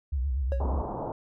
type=tone with vibrato; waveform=sine; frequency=66.6 Hz; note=C2; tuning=31 cents sharp; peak=-25 dBFS; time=0.12-0.82 s; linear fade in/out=10 ms; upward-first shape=sine; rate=8.3 Hz; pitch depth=150 cents each way
type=tone with exponential decay; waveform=triangle; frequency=551 Hz; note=C#5; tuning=11 cents flat; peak=-25 dBFS; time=0.52-0.7 s; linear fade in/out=0 ms; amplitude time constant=37 ms
type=low-pass noise; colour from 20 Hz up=white; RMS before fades=-34 dBFS; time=0.6-1.12 s; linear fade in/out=2 ms; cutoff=990 Hz; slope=48 dB/octave
effects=none